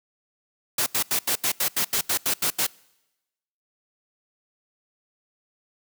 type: noise bursts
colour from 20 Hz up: white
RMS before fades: -23 dBFS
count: 12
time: 0.78-2.667 s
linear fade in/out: 5 ms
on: 83 ms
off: 81 ms
effects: noise-tail reverb RT60 1.0 s tail -25 dB re dry + high-pass 100 Hz 12 dB/octave